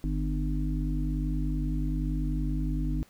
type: harmonic tone with a mistuned harmonic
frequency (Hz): 50.5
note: G#1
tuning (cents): -48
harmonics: 1 / 3 / 5 / 6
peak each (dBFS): -28 / -33 / -35 / -36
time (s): 0.04-3.03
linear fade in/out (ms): 0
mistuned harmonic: 1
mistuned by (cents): -55
effects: pink hiss -60 dBFS RMS until 3.09 s